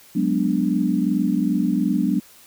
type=chord; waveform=sine; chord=G# half-diminished seventh; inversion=third; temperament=equal; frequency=185 / 207.7 / 246.9 / 293.7 Hz; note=F#3 / G#3 / B3 / D4; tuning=0 / 0 / 0 / 0 cents; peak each=-23 dBFS; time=0.15-2.2 s; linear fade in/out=10 ms; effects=white hiss -49 dBFS RMS until 2.46 s